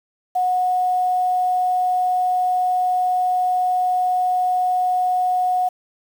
sine tone with quantisation, 731 Hz, F#5, 21 cents flat, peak -16 dBFS, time 0.35-5.69 s, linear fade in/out 10 ms, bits 7, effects none

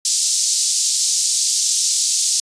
white band-pass noise, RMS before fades -18 dBFS, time 0.05-2.4 s, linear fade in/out 2 ms, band 4700 to 8200 Hz, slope 24 dB/octave, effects resampled to 22050 Hz

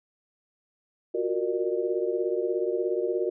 sine tone cluster, 356 / 372.8 / 465.8 / 603 Hz, F4 / F#4 / A#4 / D5, +33 / +13 / -1 / +46 cents, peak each -30 / -29 / -29 / -34 dBFS, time 1.14-3.3 s, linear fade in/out 10 ms, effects none

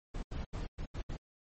brown noise bursts at uneven times, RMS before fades -38 dBFS, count 6, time 0.14-0.23 / 0.31-0.45 / 0.53-0.67 / 0.78-0.86 / 0.94-1.02 / 1.09-1.17 s, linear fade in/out 10 ms, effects MP3 32 kbps

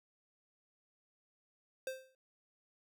square tone with exponential decay, 523.3 Hz, C5, in tune, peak -36 dBFS, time 1.87-2.15 s, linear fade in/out 2 ms, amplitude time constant 60 ms, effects none

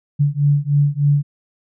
sine beating tone pair, 142.6 / 145.9 Hz, C#3 / D3, +49 / -11 cents, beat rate 3.3 Hz, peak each -16 dBFS, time 0.19-1.23 s, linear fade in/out 20 ms, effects none

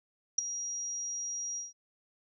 sine tone with ADSR envelope, 5720 Hz, F8, 41 cents sharp, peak -19 dBFS, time 0.38-1.73 s, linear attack 8 ms, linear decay 4 ms, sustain -15 dB, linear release 160 ms, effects none

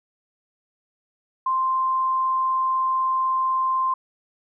sine tone, 1046 Hz, C6, 1 cent flat, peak -19 dBFS, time 1.46-3.94 s, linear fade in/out 5 ms, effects none

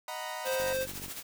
sawtooth chord, B major seventh, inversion first, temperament equal, 622.3 / 740 / 932.3 / 987.8 Hz, D#5 / F#5 / A#5 / B5, 0 / 0 / 0 / 0 cents, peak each -38 dBFS, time 0.08-0.73 s, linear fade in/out 2 ms
square tone, 523.3 Hz, C5, in tune, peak -30 dBFS, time 0.44-0.87 s, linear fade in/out 50 ms
white noise with tremolo, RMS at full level -39 dBFS, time 0.45-1.23 s, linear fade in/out 10 ms, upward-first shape sine, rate 14 Hz, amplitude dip 60%
click train, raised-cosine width 3 ms, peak -34 dBFS, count 24, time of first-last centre 0.6-1.082 s, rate 47.7 Hz
effects none

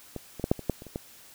clicks, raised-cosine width 2 ms, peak -21 / -24 / -13 / -7 / -24 / -11 / -29 / -30 / -18 dBFS, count 9, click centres 0.163 / 0.397 / 0.441 / 0.515 / 0.593 / 0.697 / 0.821 / 0.867 / 0.959 s, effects white hiss -52 dBFS RMS until 1.34 s

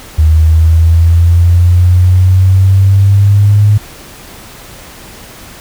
sine exponential sweep, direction up, 77.7 to 104.9 Hz, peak -3 dBFS, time 0.18-3.78 s, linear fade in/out 10 ms, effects pink hiss -32 dBFS RMS until 5.6 s

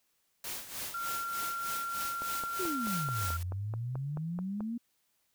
white noise with tremolo, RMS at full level -38 dBFS, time 0.44-3.43 s, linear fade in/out 2 ms, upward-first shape sine, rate 3.3 Hz, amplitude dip 70%
sine tone, 1375 Hz, F6, 27 cents flat, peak -34 dBFS, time 0.94-3.37 s, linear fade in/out 5 ms
click train, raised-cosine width 1 ms, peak -28 dBFS, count 12, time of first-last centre 2.22-4.606 s, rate 4.61 Hz
sine exponential two-way sweep, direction down then up, 392.8 to 81 to 240.6 Hz, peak -33 dBFS, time 2.59-4.78 s, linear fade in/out 10 ms, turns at 3.32 s
effects white hiss -75 dBFS RMS until 5.34 s

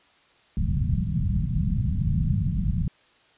white low-pass noise, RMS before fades -24 dBFS, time 0.57-2.88 s, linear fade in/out 2 ms, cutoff 190 Hz, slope 48 dB/octave, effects white hiss -59 dBFS RMS until 3.37 s + resampled to 8000 Hz

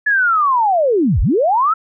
sine linear two-way sweep, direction down then up, 1727 to 32.48 to 1350 Hz, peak -11 dBFS, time 0.06-1.74 s, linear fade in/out 10 ms, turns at 1.21 s, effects none

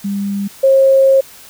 sine tone pair in turn, 200 / 537.8 Hz, G3 / C5, +35 / +47 cents, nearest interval octave + perfect fourth, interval 1712 cents, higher second, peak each -16 / -6 dBFS, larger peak second, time 0.04-0.48 / 0.63-1.21 s, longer second, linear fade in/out 10 ms, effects white hiss -39 dBFS RMS until 1.49 s

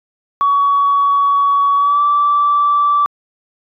sine tone with pitch glide, 1127 to 1162.7 Hz, C#6 to D6, +28 to -18 cents, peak -9 dBFS, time 0.41-3.06 s, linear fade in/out 0 ms, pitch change +54 cents, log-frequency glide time 1.76-2.01 s, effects tanh soft clip ceiling -5 dBFS

